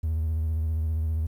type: tone with vibrato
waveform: triangle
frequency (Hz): 79.5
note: D#2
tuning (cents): +38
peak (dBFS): -21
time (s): 0.03-1.27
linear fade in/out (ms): 10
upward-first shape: triangle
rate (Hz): 15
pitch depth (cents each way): 62
effects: tanh soft clip ceiling -18 dBFS + 10-bit